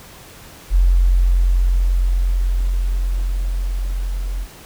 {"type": "tone with level ramp", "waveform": "sine", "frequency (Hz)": 44.44, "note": "F1", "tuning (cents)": 31, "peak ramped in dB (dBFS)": [-9, -20], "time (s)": [0.7, 4.47], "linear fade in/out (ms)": 50, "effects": ["pink hiss -41 dBFS RMS until 4.65 s"]}